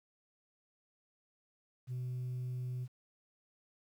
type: tone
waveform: sine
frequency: 125.8 Hz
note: B2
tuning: 32 cents sharp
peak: -34 dBFS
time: 1.87-2.88 s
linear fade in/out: 50 ms
effects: tanh soft clip ceiling -35 dBFS + 11-bit